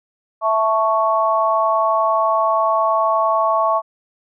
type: chord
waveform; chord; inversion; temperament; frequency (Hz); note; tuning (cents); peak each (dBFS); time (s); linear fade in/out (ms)
sine; A major; second; equal; 659.3 / 880 / 1108.7; E5 / A5 / C#6; 0 / 0 / 0; -18 / -21 / -17; 0.41-3.82; 50
effects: none